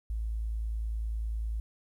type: tone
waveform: sine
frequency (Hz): 55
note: A1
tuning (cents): 0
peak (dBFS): -30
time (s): 0.1-1.6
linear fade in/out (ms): 0
effects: 11-bit